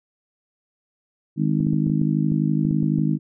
harmonic tone, 51.91 Hz, G#1, in tune, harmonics 3 / 4 / 5 / 6, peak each -21 / -23 / -25 / -27 dBFS, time 1.36-3.19 s, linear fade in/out 50 ms
clicks, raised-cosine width 3 ms, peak -20 dBFS, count 11, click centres 1.604 / 1.668 / 1.733 / 1.868 / 1.899 / 2.016 / 2.319 / 2.651 / 2.712 / 2.83 / 2.986 s
effects none

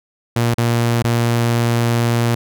sawtooth tone with dropouts, 117.8 Hz, A#2, 19 cents sharp, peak -10 dBFS, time 0.36-2.35 s, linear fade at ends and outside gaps 5 ms, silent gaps 0.543-0.58 / 1.025-1.043 s, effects none

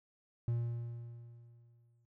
triangle tone with exponential decay, 118.1 Hz, A#2, 23 cents sharp, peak -28 dBFS, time 0.48-2.05 s, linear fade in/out 0 ms, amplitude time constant 340 ms, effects noise-tail reverb RT60 0.1 s tail -25 dB re dry

